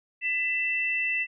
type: tone pair together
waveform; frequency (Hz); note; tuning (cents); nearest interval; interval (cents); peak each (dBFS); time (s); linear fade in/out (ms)
sine; 2000 / 2664; B6 / E7; +21 / +18; perfect fourth; 497; -29 / -26; 0.21-1.27; 50
effects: none